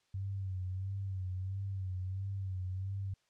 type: tone with vibrato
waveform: sine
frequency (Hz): 95.1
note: F#2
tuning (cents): +48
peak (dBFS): -35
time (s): 0.14-3.14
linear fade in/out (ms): 5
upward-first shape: sine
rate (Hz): 1.5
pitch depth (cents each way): 59
effects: white hiss -75 dBFS RMS until 3.29 s + low-pass 6000 Hz 12 dB/octave